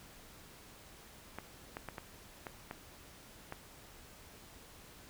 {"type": "clicks", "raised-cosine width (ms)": 0.5, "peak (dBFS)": -26, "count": 7, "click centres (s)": [1.386, 1.769, 1.887, 1.982, 2.468, 2.711, 3.524], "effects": ["pink hiss -56 dBFS RMS until 5.09 s"]}